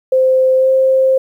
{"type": "tone with pitch glide", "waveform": "sine", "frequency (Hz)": [520, 526.7], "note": ["C5", "C5"], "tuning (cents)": [-11, 11], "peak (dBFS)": -8, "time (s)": [0.12, 1.18], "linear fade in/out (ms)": 5, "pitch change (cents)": 22, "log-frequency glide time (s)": [0.56, 0.7], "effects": ["8-bit"]}